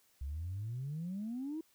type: exponential sweep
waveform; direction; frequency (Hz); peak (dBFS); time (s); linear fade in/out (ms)
sine; up; 65.41 to 329.6; -36; 0.21-1.61; 5
effects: tanh soft clip ceiling -33 dBFS + white hiss -70 dBFS RMS until 1.74 s